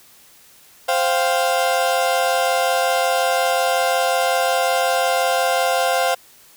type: chord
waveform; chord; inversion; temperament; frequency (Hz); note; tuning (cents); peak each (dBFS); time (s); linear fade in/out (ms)
35% pulse; C suspended fourth; none; equal; 523.3 / 698.5 / 784; C5 / F5 / G5; 0 / 0 / 0; -19 / -18 / -21; 0.88-6.15; 10
effects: white hiss -49 dBFS RMS until 6.56 s